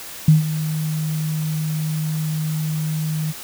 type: tone with ADSR envelope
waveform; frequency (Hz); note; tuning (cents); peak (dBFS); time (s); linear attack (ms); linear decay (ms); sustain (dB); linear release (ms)
sine; 155.56; D#3; 0; -6; 0.28-3.33; 4; 140; -14; 29
effects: white hiss -35 dBFS RMS until 3.43 s